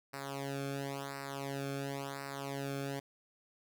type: tone with flanger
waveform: sawtooth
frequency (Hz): 138.59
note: C#3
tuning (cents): 0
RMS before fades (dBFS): -40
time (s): 0.13-3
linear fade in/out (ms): 10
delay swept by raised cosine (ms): 0.3 to 1.04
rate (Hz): 0.95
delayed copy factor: -0.95
effects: none